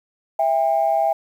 sine tone pair together, 659.3 / 800.2 Hz, E5 / G5, 0 / +35 cents, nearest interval minor third, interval 335 cents, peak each -18 dBFS, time 0.39-1.13 s, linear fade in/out 5 ms, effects tanh soft clip ceiling -8 dBFS + 8-bit

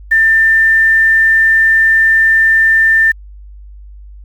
sine tone with quantisation, 1790 Hz, A6, 29 cents sharp, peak -6 dBFS, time 0.11-3.12 s, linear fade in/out 10 ms, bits 6, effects added 50 Hz sine -31 dBFS peak until 4.24 s

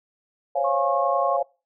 sine chord, Db major seventh, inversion third, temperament equal, 523.3 / 554.4 / 698.5 / 830.6 Hz, C5 / Db5 / F5 / Ab5, 0 / 0 / 0 / 0 cents, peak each -30 / -24 / -24 / -28 dBFS, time 0.55-1.43 s, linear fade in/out 10 ms
sine tone, 1087 Hz, C#6, 34 cents flat, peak -25 dBFS, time 0.64-1.37 s, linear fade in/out 10 ms
effects noise-tail reverb RT60 0.3 s tail -23 dB re dry

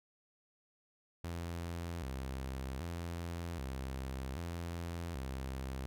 sawtooth tone with vibrato, 75 Hz, D2, 37 cents sharp, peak -35 dBFS, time 1.24-5.86 s, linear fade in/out 0 ms, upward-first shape square, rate 0.64 Hz, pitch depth 220 cents each way, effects none

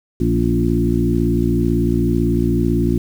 harmonic tone with a mistuned harmonic, 58 Hz, A#1, 8 cents flat, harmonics 1 / 2 / 3 / 4 / 5 / 6, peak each -21 / -21 / -21 / -21 / -21 / -21 dBFS, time 0.2-2.98 s, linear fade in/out 5 ms, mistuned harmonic 4, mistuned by +30 cents, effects 7-bit

